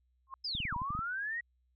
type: tone with exponential growth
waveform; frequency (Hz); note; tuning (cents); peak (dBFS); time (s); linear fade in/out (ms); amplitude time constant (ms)
sine; 1071; C6; +40; -36; 0.27-0.34; 1; 15
type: linear two-way sweep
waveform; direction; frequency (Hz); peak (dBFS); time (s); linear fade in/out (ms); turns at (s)
sine; down then up; 5230 to 932.3 to 1930; -34; 0.44-1.41; 10; 0.75
type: clicks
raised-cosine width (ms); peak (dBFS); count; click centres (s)
5; -29; 9; 0.551 / 0.603 / 0.653 / 0.726 / 0.763 / 0.818 / 0.905 / 0.951 / 0.991
effects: added 62 Hz sine -70 dBFS peak until 1.75 s